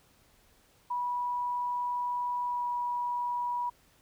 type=tone with pitch glide; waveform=sine; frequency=977 to 970.8 Hz; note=B5 to B5; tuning=-19 to -30 cents; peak=-29 dBFS; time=0.9-3.7 s; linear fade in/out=10 ms; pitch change=-11 cents; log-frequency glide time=2.46-2.64 s; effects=pink hiss -64 dBFS RMS until 4.01 s